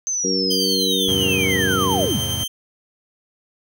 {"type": "linear sweep", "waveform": "sine", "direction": "down", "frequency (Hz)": [6272, 117.8], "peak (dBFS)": -20, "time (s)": [0.07, 2.19], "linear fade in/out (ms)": 0}
{"type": "harmonic tone", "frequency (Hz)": 94.8, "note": "F#2", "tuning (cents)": 43, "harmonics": [2, 3, 4, 5], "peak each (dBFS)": [-26, -26, -26, -26], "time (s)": [0.24, 2.06], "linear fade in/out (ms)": 5}
{"type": "tone with tremolo", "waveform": "sawtooth", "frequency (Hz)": 3136, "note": "G7", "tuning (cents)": 0, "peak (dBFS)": -18, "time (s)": [0.5, 2.48], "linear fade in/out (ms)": 10, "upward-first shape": "triangle", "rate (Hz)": 10, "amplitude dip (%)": 40}
{"type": "chord", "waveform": "35% pulse", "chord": "E augmented", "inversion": "none", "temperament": "equal", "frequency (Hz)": [82.41, 103.83, 130.81], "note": ["E2", "G#2", "B#2"], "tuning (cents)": [0, 0, 0], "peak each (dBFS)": -28, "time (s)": [1.08, 2.44], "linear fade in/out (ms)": 5}
{"effects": []}